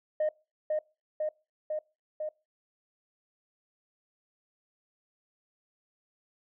sine tone with echo, 615 Hz, D#5, 20 cents flat, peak -23 dBFS, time 0.2-0.29 s, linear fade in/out 5 ms, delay 500 ms, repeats 4, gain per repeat -2 dB, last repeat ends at 2.29 s, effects noise-tail reverb RT60 0.3 s tail -24 dB re dry + tanh soft clip ceiling -23 dBFS

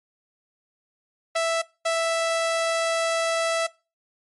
sawtooth tone pair in turn, 660 / 660 Hz, E5 / E5, +2 / +2 cents, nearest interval unison, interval 0 cents, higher neither, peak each -17 dBFS, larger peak neither, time 1.35-1.62 / 1.85-3.67 s, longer second, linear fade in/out 10 ms, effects noise-tail reverb RT60 0.3 s tail -22 dB re dry + MP3 48 kbps

